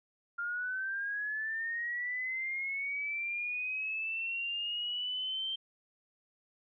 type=linear sweep; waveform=sine; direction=up; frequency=1395 to 3147 Hz; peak=-33 dBFS; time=0.38-5.56 s; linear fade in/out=10 ms; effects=none